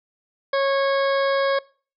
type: harmonic tone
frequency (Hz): 549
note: C#5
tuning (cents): -17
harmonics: 1 / 2 / 3 / 4 / 6 / 7 / 8 / 9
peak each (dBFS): -19 / -26 / -28 / -34 / -36 / -39 / -40 / -39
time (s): 0.53-1.59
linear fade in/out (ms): 5
effects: noise-tail reverb RT60 0.4 s tail -23 dB re dry